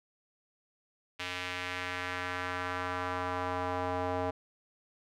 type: tone with band-pass filter sweep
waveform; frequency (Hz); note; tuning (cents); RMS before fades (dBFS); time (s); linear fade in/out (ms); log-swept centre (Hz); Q
square; 90.3; F#2; -42; -35; 1.19-4.31; 10; 2700 to 710; 1.5
effects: none